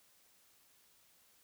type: silence
effects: white hiss -68 dBFS RMS until 1.43 s